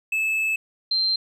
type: tone pair in turn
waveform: triangle / sine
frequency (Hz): 2610 / 4143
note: E7 / C8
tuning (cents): -18 / -18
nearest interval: minor sixth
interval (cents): 800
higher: second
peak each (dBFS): -19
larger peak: neither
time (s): 0.12-0.56 / 0.91-1.16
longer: first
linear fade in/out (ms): 5
effects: none